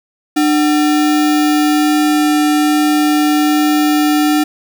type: tone with sample-and-hold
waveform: sine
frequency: 300.2 Hz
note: D4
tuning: 38 cents sharp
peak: -9 dBFS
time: 0.36-4.44 s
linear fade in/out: 10 ms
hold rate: 1050 Hz
effects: none